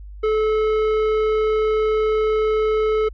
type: tone with tanh clipping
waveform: sine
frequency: 433.1 Hz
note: A4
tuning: 27 cents flat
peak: -18 dBFS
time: 0.23-3.09 s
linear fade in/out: 10 ms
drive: 12 dB
effects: added 50 Hz sine -34 dBFS peak until 3.13 s